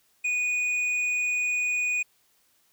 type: tone with hard clipping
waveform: sine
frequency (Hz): 2469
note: D#7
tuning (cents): -14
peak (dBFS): -25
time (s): 0.24-2.03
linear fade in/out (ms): 10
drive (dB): 5
effects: white hiss -66 dBFS RMS until 2.72 s